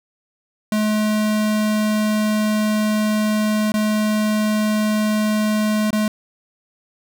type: tone with dropouts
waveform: square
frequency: 213.5 Hz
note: G#3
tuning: 48 cents sharp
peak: -17 dBFS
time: 0.72-6.08 s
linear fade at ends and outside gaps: 2 ms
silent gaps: 3.72-3.74 / 5.906-5.929 s
effects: none